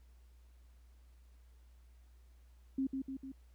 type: tone with echo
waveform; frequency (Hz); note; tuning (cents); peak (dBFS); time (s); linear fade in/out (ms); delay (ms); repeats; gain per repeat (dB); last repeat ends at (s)
sine; 267.5; C4; +38; -31; 2.78-2.87; 5; 150; 3; -4; 3.32
effects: added 60 Hz sine -58 dBFS peak until 3.54 s + pink hiss -75 dBFS RMS until 3.54 s